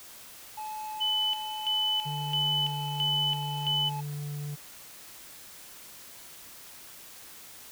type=tone; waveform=triangle; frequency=860 Hz; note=A5; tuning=40 cents flat; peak=-33 dBFS; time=0.57-4.01 s; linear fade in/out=10 ms
type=tone with tremolo; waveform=sine; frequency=3000 Hz; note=F#7; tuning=23 cents sharp; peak=-25 dBFS; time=1-3.9 s; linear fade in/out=20 ms; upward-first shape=square; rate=1.5 Hz; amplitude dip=75%
type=tone with pitch glide; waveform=triangle; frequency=147.4 to 146.21 Hz; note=D3 to D3; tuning=+7 to -7 cents; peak=-31 dBFS; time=2.05-4.56 s; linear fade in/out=20 ms; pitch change=-14 cents; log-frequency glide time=2.55-2.71 s
effects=white hiss -48 dBFS RMS until 7.71 s